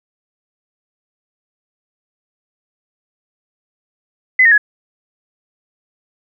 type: tone with pitch steps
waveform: sine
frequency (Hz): 2026 / 1847.1 / 1684.1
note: B6 / A#6 / G#6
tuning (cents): +44 / -16 / +24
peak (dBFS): -6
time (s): 4.39-4.579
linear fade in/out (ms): 5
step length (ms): 63
effects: none